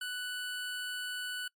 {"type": "tone", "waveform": "25% pulse", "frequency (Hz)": 1486, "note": "F#6", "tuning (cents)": 7, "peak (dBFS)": -32, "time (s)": [0.01, 1.48], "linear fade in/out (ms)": 5, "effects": ["noise-tail reverb RT60 0.1 s tail -25 dB re dry", "MP3 64 kbps"]}